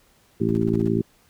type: harmonic tone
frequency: 56 Hz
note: A1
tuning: 31 cents sharp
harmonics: 2 / 3 / 4 / 5 / 6 / 7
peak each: -27 / -26 / -24 / -31 / -25 / -26 dBFS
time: 0.4-1.02 s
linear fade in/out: 10 ms
type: noise bursts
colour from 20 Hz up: brown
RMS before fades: -35 dBFS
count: 7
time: 0.49-0.877 s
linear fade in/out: 0 ms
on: 21 ms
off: 40 ms
type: clicks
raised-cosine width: 5 ms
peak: -24 dBFS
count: 2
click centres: 0.74 / 0.965 s
effects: pink hiss -59 dBFS RMS until 1.29 s